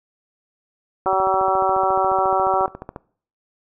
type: harmonic tone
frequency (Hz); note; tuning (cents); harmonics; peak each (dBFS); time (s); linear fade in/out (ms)
190.2; F#3; +48; 2 / 3 / 4 / 5 / 6 / 7; -24 / -24 / -20 / -23 / -25 / -25; 1.06-2.66; 2
type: click train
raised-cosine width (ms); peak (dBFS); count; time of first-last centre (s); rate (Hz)
1; -17; 28; 1.06-2.961; 14.2
effects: noise-tail reverb RT60 0.5 s tail -21 dB re dry